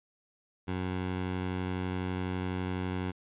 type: tone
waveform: 15% pulse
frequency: 92 Hz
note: F#2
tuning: 9 cents flat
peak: -25 dBFS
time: 0.67-3.12 s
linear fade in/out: 20 ms
effects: resampled to 8000 Hz